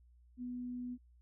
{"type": "tone", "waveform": "sine", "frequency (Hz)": 246.9, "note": "B3", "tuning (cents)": 0, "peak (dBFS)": -39, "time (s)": [0.37, 0.98], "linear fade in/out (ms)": 50, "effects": ["added 60 Hz sine -61 dBFS peak until 1.21 s"]}